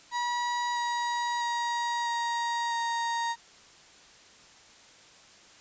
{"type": "tone with pitch steps", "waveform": "35% pulse", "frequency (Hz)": [965, 956.7, 948.4, 940.2, 932.1], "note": ["B5", "A#5", "A#5", "A#5", "A#5"], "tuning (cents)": [-40, 45, 30, 15, 0], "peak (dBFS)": -26, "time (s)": [0.11, 3.36], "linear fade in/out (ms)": 50, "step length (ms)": 650, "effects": ["white hiss -54 dBFS RMS until 5.6 s", "resampled to 16000 Hz"]}